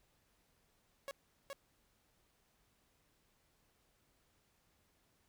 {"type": "tone with echo", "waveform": "sawtooth", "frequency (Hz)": 554.4, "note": "C#5", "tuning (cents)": 0, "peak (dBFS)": -38, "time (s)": [1.08, 1.11], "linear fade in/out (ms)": 0, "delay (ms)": 420, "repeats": 1, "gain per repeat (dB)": -2, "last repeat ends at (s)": 1.53, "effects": ["pink hiss -75 dBFS RMS until 5.28 s"]}